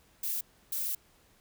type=noise bursts at uneven times; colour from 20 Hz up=violet; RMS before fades=-33 dBFS; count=2; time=0.23-0.41 / 0.72-0.95 s; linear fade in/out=5 ms; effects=pink hiss -64 dBFS RMS until 1.4 s